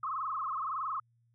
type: tone with frequency modulation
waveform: sine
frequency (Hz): 1179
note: D6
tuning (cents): +6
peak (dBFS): -32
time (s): 0.03-1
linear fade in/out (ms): 5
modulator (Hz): 21.6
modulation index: 5.9
effects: added 117 Hz sine -67 dBFS peak until 1.34 s